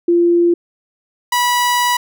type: tone pair in turn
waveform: sine / sawtooth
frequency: 344.7 / 977 Hz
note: F4 / B5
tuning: -23 / -19 cents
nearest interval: octave + tritone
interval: 1804 cents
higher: second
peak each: -9 / -9 dBFS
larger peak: neither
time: 0.08-0.54 / 1.32-1.97 s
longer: second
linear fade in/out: 5 ms
effects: none